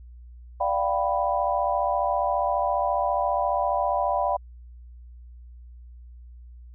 sine chord, G dominant seventh, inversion second, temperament equal with one note detuned, 587.3 / 698.5 / 773.2 / 987.8 Hz, D5 / F5 / G5 / B5, 0 / 0 / -24 / 0 cents, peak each -27 dBFS, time 0.6-4.37 s, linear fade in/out 10 ms, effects added 60 Hz sine -42 dBFS peak until 6.74 s

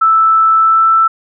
sine tone with pitch glide, 1318 to 1326.4 Hz, E6 to E6, -1 to +10 cents, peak -6 dBFS, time 0.01-1.08 s, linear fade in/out 10 ms, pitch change +11 cents, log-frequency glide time 0.57-0.87 s, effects none

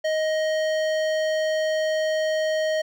sine tone with hard clipping, 626 Hz, D#5, 10 cents sharp, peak -23 dBFS, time 0.04-2.82 s, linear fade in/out 10 ms, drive 15 dB, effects none

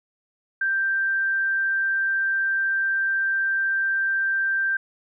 sine tone, 1573 Hz, G6, 6 cents sharp, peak -20 dBFS, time 0.61-4.77 s, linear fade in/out 5 ms, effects none

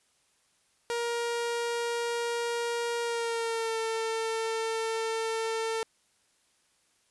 sawtooth tone with pitch glide, 471.3 to 449 Hz, A#4 to A4, +19 to +35 cents, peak -25 dBFS, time 0.9-5.83 s, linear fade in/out 0 ms, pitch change -84 cents, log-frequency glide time 3.02-3.77 s, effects white hiss -69 dBFS RMS until 7.1 s + resampled to 24000 Hz

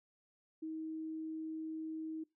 sine tone, 317.4 Hz, D#4, 35 cents sharp, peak -39 dBFS, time 0.62-2.24 s, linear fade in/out 10 ms, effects noise-tail reverb RT60 0.2 s tail -22 dB re dry

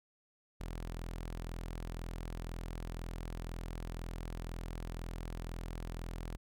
sawtooth tone, 42 Hz, E1, 33 cents sharp, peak -36 dBFS, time 0.6-6.37 s, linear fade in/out 10 ms, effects none

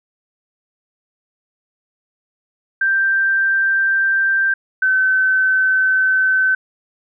sine tone pair in turn, 1572 / 1528.1 Hz, G6 / G6, +4 / -45 cents, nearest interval unison, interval 49 cents, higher first, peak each -13 / -12 dBFS, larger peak second, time 2.81-4.54 / 4.82-6.55 s, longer neither, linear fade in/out 5 ms, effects none

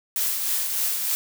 blue noise with tremolo, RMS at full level -23 dBFS, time 0.16-1.15 s, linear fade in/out 0 ms, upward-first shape triangle, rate 3.3 Hz, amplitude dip 45%, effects none

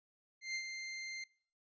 sawtooth tone with ADSR envelope, 2093 Hz, C7, in tune, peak -32 dBFS, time 0.41-1.24 s, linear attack 140 ms, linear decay 73 ms, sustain -6 dB, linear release 4 ms, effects noise-tail reverb RT60 0.5 s tail -24 dB re dry + resampled to 16000 Hz

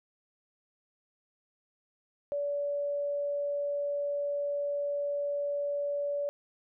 sine tone, 574 Hz, D5, 40 cents flat, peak -29 dBFS, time 2.32-6.29 s, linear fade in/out 0 ms, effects none

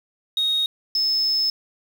triangle tone pair in turn, 3743 / 5211 Hz, A#7 / E8, +6 / -21 cents, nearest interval tritone, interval 573 cents, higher second, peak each -16 dBFS, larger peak neither, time 0.37-0.66 / 0.95-1.5 s, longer second, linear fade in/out 2 ms, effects tanh soft clip ceiling -14 dBFS + 7-bit

